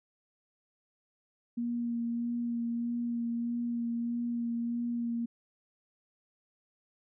sine tone with vibrato, 236 Hz, A#3, 22 cents sharp, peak -30 dBFS, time 1.57-5.26 s, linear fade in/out 10 ms, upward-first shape sine, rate 1.6 Hz, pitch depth 16 cents each way, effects none

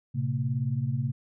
sine tone cluster, 114 / 132.6 / 228.2 Hz, A#2 / C3 / A#3, -38 / +23 / -37 cents, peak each -31 / -27 / -36 dBFS, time 0.14-1.12 s, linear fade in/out 20 ms, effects none

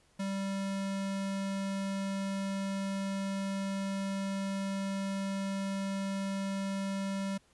square tone, 195.3 Hz, G3, 6 cents flat, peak -33 dBFS, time 0.19-7.38 s, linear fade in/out 10 ms, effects pink hiss -67 dBFS RMS until 7.53 s + resampled to 24000 Hz

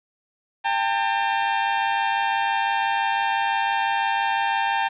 sawtooth tone pair together, 796.1 / 902 Hz, G5 / A5, +27 / +43 cents, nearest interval major second, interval 216 cents, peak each -19 dBFS, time 0.64-4.89 s, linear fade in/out 20 ms, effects resampled to 8000 Hz + 8-bit

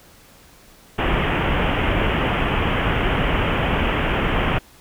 pink low-pass noise, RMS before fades -20 dBFS, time 0.98-4.59 s, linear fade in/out 10 ms, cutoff 3200 Hz, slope 96 dB/octave, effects pink hiss -49 dBFS RMS until 4.8 s

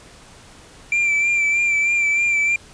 triangle tone with vibrato, 2353 Hz, D7, 3 cents sharp, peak -14 dBFS, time 0.92-2.56 s, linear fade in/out 2 ms, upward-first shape sine, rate 3.2 Hz, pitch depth 33 cents each way, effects pink hiss -45 dBFS RMS until 2.73 s + resampled to 22050 Hz

